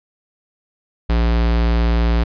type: tone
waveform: square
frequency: 57.7 Hz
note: A#1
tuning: 17 cents flat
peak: -14 dBFS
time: 1.09-2.24 s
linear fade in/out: 10 ms
effects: resampled to 11025 Hz